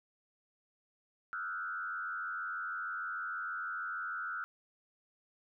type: tone with frequency modulation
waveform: sine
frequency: 1409 Hz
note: F6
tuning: 15 cents sharp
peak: -36 dBFS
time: 1.33-4.44 s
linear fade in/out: 0 ms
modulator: 86.4 Hz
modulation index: 1.3
effects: none